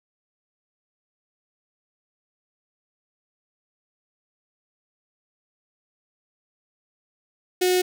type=tone with notch filter; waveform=sawtooth; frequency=364.5 Hz; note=F#4; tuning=26 cents flat; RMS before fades=-20 dBFS; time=7.61-7.82 s; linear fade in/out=10 ms; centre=1100 Hz; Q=0.67; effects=none